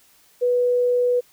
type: tone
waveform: sine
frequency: 491.4 Hz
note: B4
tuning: 9 cents flat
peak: -16 dBFS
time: 0.41-1.21 s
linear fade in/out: 20 ms
effects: white hiss -56 dBFS RMS until 1.32 s